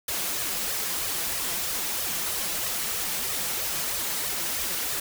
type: noise with flanger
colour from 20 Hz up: white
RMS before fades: -29 dBFS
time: 0.08-5 s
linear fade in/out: 5 ms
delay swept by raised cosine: 1.6 to 6.1 ms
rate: 3.1 Hz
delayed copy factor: +0.75
effects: none